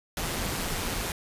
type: noise with amplitude modulation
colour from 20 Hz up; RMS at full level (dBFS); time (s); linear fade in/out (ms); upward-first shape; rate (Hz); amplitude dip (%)
pink; -29; 0.17-1.12; 2; sine; 171; 40
effects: resampled to 32000 Hz